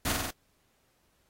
pink noise with echo, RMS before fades -30 dBFS, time 0.05-0.12 s, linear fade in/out 5 ms, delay 47 ms, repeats 4, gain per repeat -2 dB, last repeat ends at 0.308 s, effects pink hiss -71 dBFS RMS until 1.29 s + AAC 48 kbps

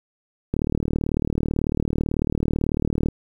click train, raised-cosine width 3 ms, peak -9 dBFS, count 98, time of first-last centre 0.54-3.086 s, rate 38.1 Hz, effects 8-bit

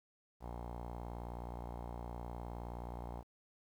sawtooth tone with low-pass filter, 59.3 Hz, A#1, 30 cents sharp, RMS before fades -45 dBFS, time 0.4-3.24 s, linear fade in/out 50 ms, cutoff 860 Hz, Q 3.7, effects 11-bit

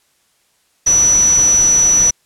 sine tone in noise, 5920 Hz, F#8, in tune, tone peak -8 dBFS, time 0.86-2.11 s, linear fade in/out 10 ms, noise pink, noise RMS -25 dBFS, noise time 0.86-2.11 s, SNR +14 dB, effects white hiss -59 dBFS RMS until 2.25 s + low-pass 11000 Hz 12 dB/octave

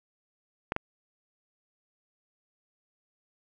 clicks, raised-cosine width 0.5 ms, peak -13 dBFS, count 2, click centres 0.721 / 0.764 s, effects none

